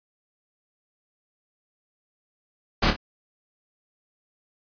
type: noise with echo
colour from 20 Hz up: pink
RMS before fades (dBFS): -20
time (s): 2.82-2.91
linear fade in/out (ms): 10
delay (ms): 27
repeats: 2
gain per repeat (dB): -7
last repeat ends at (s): 2.964
effects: resampled to 11025 Hz